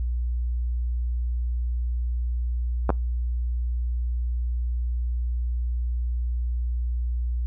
clicks, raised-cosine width 1 ms, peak -8 dBFS, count 2, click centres 2.893 / 2.903 s, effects noise-tail reverb RT60 0.2 s tail -25 dB re dry + added 60 Hz sine -23 dBFS peak until 7.46 s

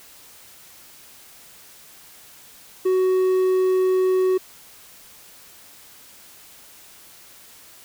triangle tone with hard clipping, 372.7 Hz, F#4, 13 cents sharp, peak -17 dBFS, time 2.85-4.38 s, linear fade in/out 10 ms, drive 6 dB, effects white hiss -47 dBFS RMS until 7.84 s

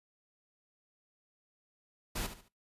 pink noise with echo, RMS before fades -36 dBFS, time 2.15-2.27 s, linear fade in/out 10 ms, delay 72 ms, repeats 3, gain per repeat -10 dB, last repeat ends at 2.486 s, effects noise-tail reverb RT60 0.2 s tail -20 dB re dry + resampled to 32000 Hz

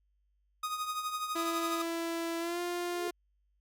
45% pulse tone with tremolo, 1244.5 Hz, D#6, in tune, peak -31 dBFS, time 0.63-1.82 s, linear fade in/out 5 ms, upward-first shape triangle, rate 12 Hz, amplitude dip 65%
sawtooth tone with pitch glide, 333.6 to 350.8 Hz, E4 to F4, +21 to +8 cents, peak -29 dBFS, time 1.35-3.11 s, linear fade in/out 10 ms, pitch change +87 cents, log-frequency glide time 2.39-2.6 s
sine tone with exponential growth, 420.8 Hz, G#4, 23 cents sharp, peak -35 dBFS, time 2.79-3.08 s, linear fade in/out 1 ms, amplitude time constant 62 ms
effects added 50 Hz sine -70 dBFS peak until 3.6 s

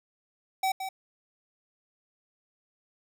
square tone with echo, 764 Hz, G5, 45 cents flat, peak -25 dBFS, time 0.63-0.72 s, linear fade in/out 5 ms, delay 170 ms, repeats 1, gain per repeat -8 dB, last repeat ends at 0.89 s, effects none

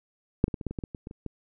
clicks, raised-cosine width 3 ms, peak -6 / -19 / -18 / -23 / -16 / -22 / -19 / -21 / -23 / -25 / -28 / -21 dBFS, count 12, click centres 0.441 / 0.481 / 0.542 / 0.612 / 0.667 / 0.71 / 0.788 / 0.838 / 0.948 / 1.071 / 1.111 / 1.263 s, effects none

